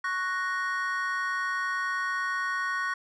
triangle chord, F# major, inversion second, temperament equal, 1108.7 / 1480 / 1864.7 Hz, C#6 / F#6 / A#6, 0 / 0 / 0 cents, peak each -30 dBFS, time 0.04-2.94 s, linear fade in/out 5 ms, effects resampled to 22050 Hz

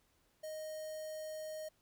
square tone with notch filter, 622.3 Hz, D#5, in tune, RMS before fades -44 dBFS, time 0.43-1.69 s, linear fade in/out 10 ms, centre 2400 Hz, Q 0.74, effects pink hiss -74 dBFS RMS until 1.81 s

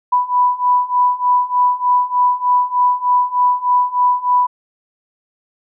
sine beating tone pair, 987.8 / 991.1 Hz, B5 / B5, 0 / +6 cents, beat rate 3.3 Hz, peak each -16 / -14 dBFS, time 0.12-4.47 s, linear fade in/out 10 ms, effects none

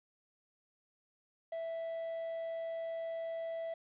triangle tone, 659.3 Hz, E5, in tune, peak -35 dBFS, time 1.52-3.74 s, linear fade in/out 5 ms, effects resampled to 8000 Hz + 11-bit

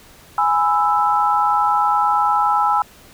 sine chord, E major, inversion first, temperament equal with one note detuned, 830.6 / 998.7 / 1318.5 Hz, G#5 / B5 / E6, 0 / +19 / 0 cents, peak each -17 / -20 / -18 dBFS, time 0.38-2.82 s, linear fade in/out 2 ms, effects pink hiss -46 dBFS RMS until 3.13 s

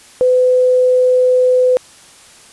sine tone, 505 Hz, B4, 39 cents sharp, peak -8 dBFS, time 0.21-1.77 s, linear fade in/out 0 ms, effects white hiss -42 dBFS RMS until 2.52 s + resampled to 24000 Hz

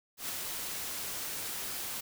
white noise with ADSR envelope, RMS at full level -35 dBFS, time 0.17-2.01 s, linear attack 120 ms, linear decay 10 ms, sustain -3 dB, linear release 12 ms, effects none

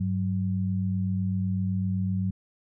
sine tone pair together, 99 / 186.89 Hz, G2 / F#3, +18 / +18 cents, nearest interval major seventh, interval 1100 cents, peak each -27 dBFS, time 0-2.31 s, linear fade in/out 10 ms, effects none

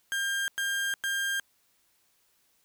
35% pulse tone bursts, 1600 Hz, G6, 35 cents sharp, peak -26 dBFS, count 3, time 0.12-1.398 s, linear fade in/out 0 ms, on 360 ms, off 99 ms, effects white hiss -69 dBFS RMS until 2.64 s

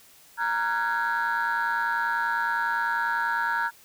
sine tone cluster, 932 / 1380 / 1490 / 1659 Hz, A#5 / F6 / F#6 / G#6, -1 / -21 / +12 / -2 cents, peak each -26 / -29 / -29 / -28 dBFS, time 0.37-3.71 s, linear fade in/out 50 ms, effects tanh soft clip ceiling -18 dBFS + white hiss -54 dBFS RMS until 3.84 s

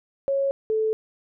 sine tone pair in turn, 550 / 437.4 Hz, C#5 / A4, -14 / -10 cents, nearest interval major third, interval 396 cents, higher first, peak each -20 dBFS, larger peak neither, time 0.28-0.51 / 0.7-0.93 s, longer neither, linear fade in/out 0 ms, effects none

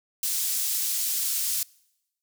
pink high-pass noise, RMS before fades -27 dBFS, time 0.23-1.63 s, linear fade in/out 2 ms, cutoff 6600 Hz, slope 12 dB/octave, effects noise-tail reverb RT60 0.9 s tail -25 dB re dry

